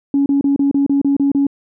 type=tone bursts; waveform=sine; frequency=279.5 Hz; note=C#4; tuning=14 cents sharp; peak=-10 dBFS; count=9; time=0.14-1.468 s; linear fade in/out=2 ms; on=120 ms; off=31 ms; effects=tanh soft clip ceiling -7 dBFS

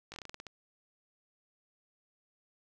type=slowing click train; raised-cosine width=0.2 ms; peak=-27 dBFS; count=10; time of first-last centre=0.12-0.467 s; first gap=19 ms; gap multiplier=1.17; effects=none

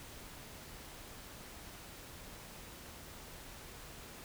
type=silence; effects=pink hiss -51 dBFS RMS until 4.24 s

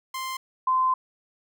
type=tone pair in turn; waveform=sawtooth / sine; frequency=1046.5 / 1033.3 Hz; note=C6 / C6; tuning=0 / -22 cents; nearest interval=unison; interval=22 cents; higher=first; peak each=-26 / -19 dBFS; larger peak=second; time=0.14-0.37 / 0.67-0.94 s; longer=second; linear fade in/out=5 ms; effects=none

